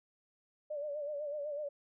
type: tone with vibrato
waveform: sine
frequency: 587.3 Hz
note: D5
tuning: in tune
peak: -36 dBFS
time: 0.7-1.69 s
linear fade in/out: 10 ms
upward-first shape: sine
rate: 8 Hz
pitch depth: 67 cents each way
effects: none